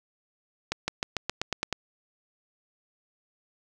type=accelerating click train; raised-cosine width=0.2 ms; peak=-10 dBFS; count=9; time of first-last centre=0.72-1.727 s; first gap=160 ms; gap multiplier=0.93; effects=none